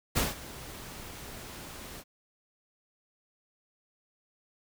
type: noise with ADSR envelope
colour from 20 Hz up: pink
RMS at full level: -26 dBFS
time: 0.15-2.04 s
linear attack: 23 ms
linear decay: 170 ms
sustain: -18 dB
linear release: 46 ms
effects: none